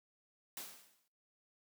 white noise with exponential decay, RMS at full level -43 dBFS, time 0.57-1.08 s, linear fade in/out 1 ms, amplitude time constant 110 ms, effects noise-tail reverb RT60 0.5 s tail -23 dB re dry + high-pass 150 Hz 12 dB/octave

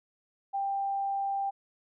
sine tone, 790 Hz, G5, 13 cents sharp, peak -28 dBFS, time 0.53-1.51 s, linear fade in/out 20 ms, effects none

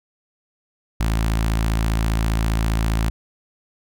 sawtooth tone with notch filter, 55 Hz, A1, in tune, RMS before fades -20 dBFS, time 1-3.1 s, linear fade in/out 5 ms, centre 460 Hz, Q 1.4, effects none

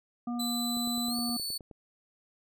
harmonic tone, 240 Hz, B3, 49 cents flat, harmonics 1 / 3 / 5, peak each -31 / -41 / -45 dBFS, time 0.27-1.37 s, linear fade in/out 5 ms
sawtooth tone with pitch glide, 4000 to 4464 Hz, B7 to C#8, +21 to +11 cents, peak -30 dBFS, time 0.39-1.58 s, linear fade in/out 10 ms, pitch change +190 cents, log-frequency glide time 1.08-1.16 s
click train, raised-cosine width 2 ms, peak -34 dBFS, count 10, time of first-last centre 0.77-1.712 s, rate 9.55 Hz
effects none

